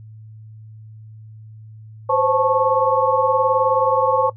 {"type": "tone cluster", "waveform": "sine", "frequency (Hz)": [514, 533, 876, 1099], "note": ["C5", "C5", "A5", "C#6"], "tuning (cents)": [-31, 32, -8, -15], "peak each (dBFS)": -20, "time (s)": [2.09, 4.3], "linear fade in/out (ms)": 10, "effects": ["noise-tail reverb RT60 0.1 s tail -19 dB re dry", "added 109 Hz sine -37 dBFS peak until 4.36 s"]}